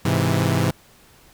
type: chord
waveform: sawtooth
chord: Ab augmented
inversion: none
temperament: equal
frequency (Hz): 103.83 / 130.81 / 164.81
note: Ab2 / C3 / E3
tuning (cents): 0 / 0 / 0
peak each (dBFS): -18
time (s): 0.05-0.71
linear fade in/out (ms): 5
effects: pink hiss -52 dBFS RMS until 1.33 s